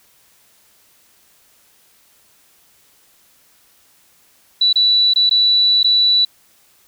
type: tone with dropouts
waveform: sine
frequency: 3951 Hz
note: B7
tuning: in tune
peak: -10 dBFS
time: 4.61-6.25 s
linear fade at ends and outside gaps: 5 ms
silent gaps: 4.729-4.757 / 5.137-5.159 / 5.295-5.31 / 5.831-5.843 s
effects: white hiss -54 dBFS RMS until 6.87 s